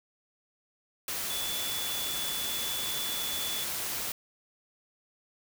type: tone in noise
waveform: sine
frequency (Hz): 3449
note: A7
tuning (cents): -35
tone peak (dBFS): -35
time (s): 1.3-3.64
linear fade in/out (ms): 2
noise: white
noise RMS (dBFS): -34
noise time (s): 1.08-4.12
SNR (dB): -4
effects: none

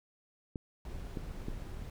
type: clicks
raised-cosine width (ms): 3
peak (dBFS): -25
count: 3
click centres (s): 0.558 / 1.172 / 1.484
type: noise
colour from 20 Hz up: brown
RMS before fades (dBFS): -42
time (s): 0.85-1.9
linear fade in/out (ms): 2
effects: none

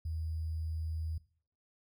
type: tone with sample-and-hold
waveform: sine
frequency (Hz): 80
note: D#2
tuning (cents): +49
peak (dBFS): -34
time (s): 0.05-1.18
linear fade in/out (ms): 5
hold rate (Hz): 4900
effects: noise-tail reverb RT60 0.5 s tail -19 dB re dry

